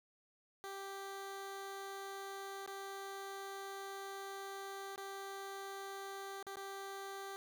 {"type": "tone with dropouts", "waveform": "15% pulse", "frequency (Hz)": 392, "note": "G4", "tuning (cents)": 0, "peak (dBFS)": -38, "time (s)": [0.64, 7.36], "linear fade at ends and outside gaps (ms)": 0, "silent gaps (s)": [[2.662, 2.676], [4.959, 4.978], [6.427, 6.467], [6.557, 6.569]], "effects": []}